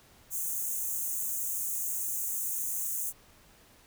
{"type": "high-pass noise", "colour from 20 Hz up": "white", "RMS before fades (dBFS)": -33, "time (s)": [0.3, 3.13], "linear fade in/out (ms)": 50, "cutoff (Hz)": 6200, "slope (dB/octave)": 96, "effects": ["pink hiss -59 dBFS RMS until 3.86 s"]}